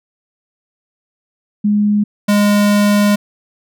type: tone pair in turn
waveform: sine / square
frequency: 207.7 / 205.7 Hz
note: G#3 / G#3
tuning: 0 / -16 cents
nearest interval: unison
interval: 16 cents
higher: first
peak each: -10 dBFS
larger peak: neither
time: 1.64-2.04 / 2.28-3.16 s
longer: second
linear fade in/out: 10 ms
effects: none